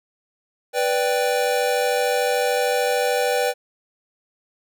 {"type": "chord", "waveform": "square", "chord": "G major", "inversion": "first", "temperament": "equal", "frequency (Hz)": [493.9, 587.3, 784], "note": ["B4", "D5", "G5"], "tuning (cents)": [0, 0, 0], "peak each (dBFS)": [-22, -25, -25], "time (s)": [0.73, 3.54], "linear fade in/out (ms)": 50, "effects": []}